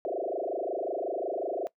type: tone with frequency modulation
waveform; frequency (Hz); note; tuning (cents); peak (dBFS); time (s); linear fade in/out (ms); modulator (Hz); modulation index
sine; 523.3; C5; 0; -29; 0.05-1.67; 0; 25.5; 6.8
effects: noise-tail reverb RT60 0.1 s tail -20 dB re dry